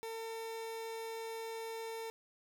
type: tone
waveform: 30% pulse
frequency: 451.6 Hz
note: A4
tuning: 45 cents sharp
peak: -38 dBFS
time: 0.03-2.1 s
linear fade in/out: 0 ms
effects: none

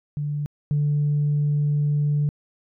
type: tone pair in turn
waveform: sine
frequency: 146.83 / 146.83 Hz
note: D3 / D3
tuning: 0 / 0 cents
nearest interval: unison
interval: 0 cents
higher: neither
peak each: -23 / -17 dBFS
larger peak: second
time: 0.17-0.46 / 0.71-2.29 s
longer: second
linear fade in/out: 0 ms
effects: tanh soft clip ceiling -15 dBFS

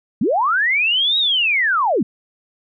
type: linear two-way sweep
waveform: sine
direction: up then down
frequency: 170 to 3846 to 170 Hz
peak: -14 dBFS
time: 0.21-2.03 s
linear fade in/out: 5 ms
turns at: 1.18 s
effects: none

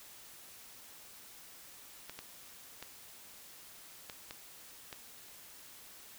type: clicks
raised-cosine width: 0.2 ms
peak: -26 dBFS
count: 6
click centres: 2.096 / 2.19 / 2.826 / 4.098 / 4.309 / 4.928 s
effects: white hiss -54 dBFS RMS until 6.18 s

